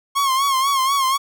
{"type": "tone with vibrato", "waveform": "45% pulse", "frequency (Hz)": 1084, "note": "C#6", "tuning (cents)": -39, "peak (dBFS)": -16, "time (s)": [0.15, 1.18], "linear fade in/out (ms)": 20, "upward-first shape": "sine", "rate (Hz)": 4.1, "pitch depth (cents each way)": 72, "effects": []}